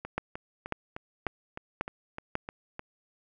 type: two click trains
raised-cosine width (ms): 0.5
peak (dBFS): -14 / -22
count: 5 / 10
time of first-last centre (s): 0.18-2.354 / 0.05-2.794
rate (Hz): 1.84 / 3.28
effects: none